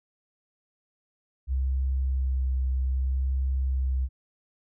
sine tone with vibrato, 65.41 Hz, C2, in tune, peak -23 dBFS, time 1.47-4.09 s, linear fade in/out 50 ms, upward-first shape sine, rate 0.64 Hz, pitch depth 17 cents each way, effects none

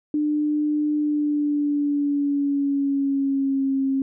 sine tone with pitch glide, 299.2 to 269.7 Hz, D4 to C#4, +32 to -47 cents, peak -19 dBFS, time 0.14-4.02 s, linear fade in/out 2 ms, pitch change -179 cents, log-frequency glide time 0.94-3.75 s, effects none

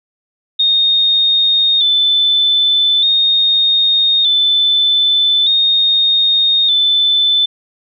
sine tone with vibrato, 3607 Hz, A7, 42 cents sharp, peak -9 dBFS, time 0.59-7.46 s, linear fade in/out 10 ms, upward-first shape square, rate 0.41 Hz, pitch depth 43 cents each way, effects none

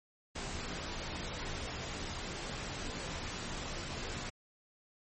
pink noise with comb filter, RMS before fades -40 dBFS, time 0.35-4.3 s, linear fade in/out 10 ms, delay 19 ms, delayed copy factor -0.55, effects MP3 32 kbps

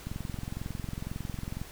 click train, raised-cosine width 5 ms, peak -23 dBFS, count 35, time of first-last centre 0.07-1.615 s, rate 22 Hz, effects pink hiss -48 dBFS RMS until 1.71 s

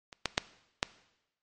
clicks, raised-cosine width 0.2 ms, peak -27 / -10 / -6 / -8 dBFS, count 4, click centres 0.128 / 0.257 / 0.379 / 0.829 s, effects noise-tail reverb RT60 0.9 s tail -18 dB re dry + MP3 48 kbps

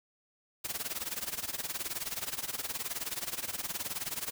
white noise with tremolo, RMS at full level -34 dBFS, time 0.64-4.31 s, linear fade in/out 10 ms, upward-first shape sine, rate 19 Hz, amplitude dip 85%, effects none

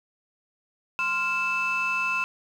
sine tone cluster, 1039 / 1393 / 2634 Hz, C6 / F6 / E7, -12 / -5 / -2 cents, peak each -28 / -29 / -24 dBFS, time 0.99-2.24 s, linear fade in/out 0 ms, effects tanh soft clip ceiling -19 dBFS + 9-bit

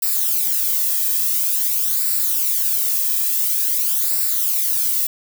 violet noise with flanger, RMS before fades -19 dBFS, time 0.02-5.07 s, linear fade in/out 5 ms, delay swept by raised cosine 0.31 to 1.41 ms, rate 0.48 Hz, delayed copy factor -0.65, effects none

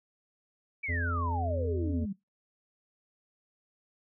sine exponential sweep, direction down, 2349 to 185 Hz, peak -32 dBFS, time 0.83-2.13 s, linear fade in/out 10 ms
harmonic tone, 85.4 Hz, F2, 38 cents flat, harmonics 1 / 3 / 5 / 7, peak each -30 / -40 / -44 / -47 dBFS, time 0.88-2.06 s, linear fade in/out 20 ms
effects noise-tail reverb RT60 0.2 s tail -23 dB re dry

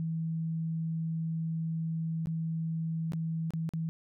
sine tone with dropouts, 162.5 Hz, E3, 24 cents flat, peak -30 dBFS, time 0-3.89 s, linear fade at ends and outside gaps 0 ms, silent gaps 2.258-2.271 / 3.121-3.134 / 3.506-3.536 / 3.691-3.736 s, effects none

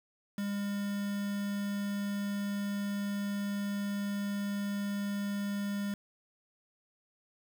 triangle tone with quantisation, 202 Hz, G#3, 48 cents flat, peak -30 dBFS, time 0.38-5.94 s, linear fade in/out 2 ms, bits 7, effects none

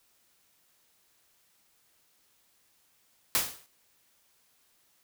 white noise with exponential decay, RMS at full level -23 dBFS, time 3.35-3.66 s, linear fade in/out 0 ms, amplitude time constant 67 ms, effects white hiss -68 dBFS RMS until 5.03 s

